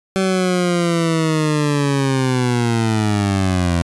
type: linear sweep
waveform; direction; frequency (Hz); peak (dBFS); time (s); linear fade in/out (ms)
20% pulse; down; 191.9 to 83.9; -10; 0.16-3.82; 0
effects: resampled to 24000 Hz